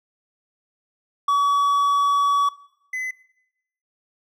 triangle tone pair in turn, 1136 / 2024 Hz, C#6 / B6, +42 / +42 cents, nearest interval minor seventh, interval 1000 cents, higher second, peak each -14 / -23 dBFS, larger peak first, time 1.28-2.49 / 2.93-3.11 s, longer first, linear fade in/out 5 ms, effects noise-tail reverb RT60 0.8 s tail -19 dB re dry

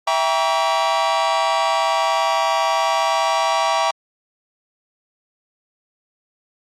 45% pulse chord, E diminished seventh, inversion none, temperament just, 659.3 / 791.1 / 949.3 / 1139.2 Hz, E5 / G5 / Bb5 / Db6, 0 / +16 / +31 / +47 cents, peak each -22 dBFS, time 0.07-3.91 s, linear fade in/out 5 ms, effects low-pass 6000 Hz 12 dB/octave + Opus 48 kbps

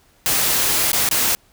white noise with dropouts, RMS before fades -18 dBFS, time 0.26-1.35 s, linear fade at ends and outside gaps 0 ms, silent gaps 0.917-0.931 / 1.089-1.112 s, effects pink hiss -56 dBFS RMS until 1.52 s

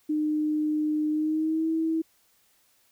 sine tone with pitch glide, 304.6 to 322.7 Hz, D#4 to E4, -37 to -37 cents, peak -23 dBFS, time 0.09-2.02 s, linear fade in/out 10 ms, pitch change +100 cents, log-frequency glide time 1.1-1.68 s, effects white hiss -65 dBFS RMS until 2.91 s

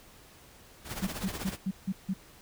pink noise with tremolo, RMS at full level -35 dBFS, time 0.84-1.58 s, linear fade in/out 50 ms, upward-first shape triangle, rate 16 Hz, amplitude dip 75%
sine tone bursts, 190.5 Hz, G3, 49 cents flat, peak -27 dBFS, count 6, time 1.02-2.138 s, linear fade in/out 10 ms, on 53 ms, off 160 ms
effects pink hiss -55 dBFS RMS until 2.41 s

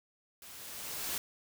white noise with level ramp, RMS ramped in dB -51 to -35 dBFS, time 0.42-1.18 s, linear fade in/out 2 ms, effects none

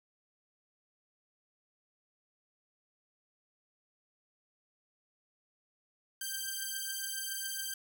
5% pulse beating tone pair, 1568 / 1575.2 Hz, G6 / G6, 0 / +8 cents, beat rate 7.2 Hz, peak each -28 dBFS, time 6.21-7.74 s, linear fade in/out 5 ms, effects none

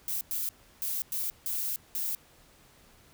violet noise bursts at uneven times, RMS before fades -32 dBFS, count 6, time 0.08-0.21 / 0.31-0.49 / 0.82-1.02 / 1.12-1.3 / 1.46-1.76 / 1.95-2.15 s, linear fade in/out 0 ms, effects pink hiss -59 dBFS RMS until 3.13 s

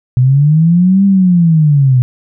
sine linear two-way sweep, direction up then down, 122.7 to 199.3 to 122.7 Hz, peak -5 dBFS, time 0.17-2.02 s, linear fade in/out 0 ms, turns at 1.05 s, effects none

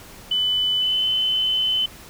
sine tone with pitch glide, 3000 to 3040 Hz, F#7 to F#7, +23 to +46 cents, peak -18 dBFS, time 0.31-1.86 s, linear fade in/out 5 ms, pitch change +23 cents, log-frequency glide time 0.79-1.04 s, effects pink hiss -43 dBFS RMS until 2.09 s

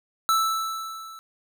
square tone with level ramp, 1318.5 Hz, E6, in tune, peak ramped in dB -18 to -41 dBFS, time 0.29-1.19 s, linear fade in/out 0 ms, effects none

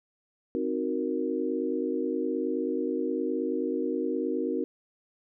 sine chord, C half-diminished seventh, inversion none, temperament equal, 261.6 / 311.1 / 370 / 466.2 Hz, C4 / Eb4 / Gb4 / Bb4, 0 / 0 / 0 / 0 cents, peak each -32 dBFS, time 0.55-4.64 s, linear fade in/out 0 ms, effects none

